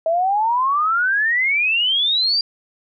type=exponential sweep; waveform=sine; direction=up; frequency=639 to 4793 Hz; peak=-15 dBFS; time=0.06-2.41 s; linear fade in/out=2 ms; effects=none